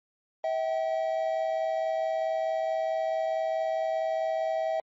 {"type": "tone pair together", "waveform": "triangle", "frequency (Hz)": [645.4, 770], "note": ["E5", "G5"], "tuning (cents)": [-37, -31], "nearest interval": "minor third", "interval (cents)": 306, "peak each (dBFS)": [-25, -30], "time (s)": [0.44, 4.8], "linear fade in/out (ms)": 2, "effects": ["MP3 32 kbps"]}